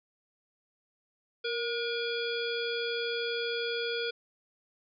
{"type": "harmonic tone with a mistuned harmonic", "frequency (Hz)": 480, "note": "B4", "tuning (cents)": -49, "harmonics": [1, 3, 5, 7, 9, 10], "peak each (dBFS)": [-33, -37, -40, -37, -45, -43], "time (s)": [1.44, 4.11], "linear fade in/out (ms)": 10, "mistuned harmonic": 1, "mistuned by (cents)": -46, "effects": []}